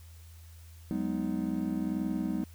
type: chord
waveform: triangle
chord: G# minor seventh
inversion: third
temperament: just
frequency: 186.89 / 207.7 / 249.2 / 311.5 Hz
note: F#3 / G#3 / B3 / D#4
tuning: +18 / 0 / +16 / +2 cents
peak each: -33 dBFS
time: 0.91-2.44 s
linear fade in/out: 0 ms
effects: added 82 Hz sine -48 dBFS peak until 2.54 s + white hiss -60 dBFS RMS until 2.54 s